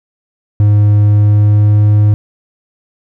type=tone with pitch glide; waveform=triangle; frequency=103.83 to 104.67 Hz; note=G#2 to G#2; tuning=0 to +14 cents; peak=-3 dBFS; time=0.6-2.14 s; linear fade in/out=0 ms; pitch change=+14 cents; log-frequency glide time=1.04-1.85 s; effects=none